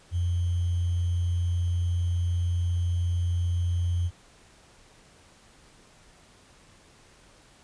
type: tone with sample-and-hold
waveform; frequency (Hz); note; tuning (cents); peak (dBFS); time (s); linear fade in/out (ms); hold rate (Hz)
sine; 87.31; F2; 0; -23; 0.11-4.11; 50; 3150
effects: pink hiss -56 dBFS RMS until 7.63 s + resampled to 22050 Hz